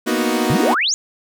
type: chord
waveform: sawtooth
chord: B major seventh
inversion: third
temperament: equal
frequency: 233.1 / 246.9 / 311.1 / 370 Hz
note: A#3 / B3 / D#4 / F#4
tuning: 0 / 0 / 0 / 0 cents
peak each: -18 dBFS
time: 0.06-0.75 s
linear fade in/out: 20 ms
type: exponential sweep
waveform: sine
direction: up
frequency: 116 to 7060 Hz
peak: -15 dBFS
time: 0.5-0.94 s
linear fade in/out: 0 ms
effects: none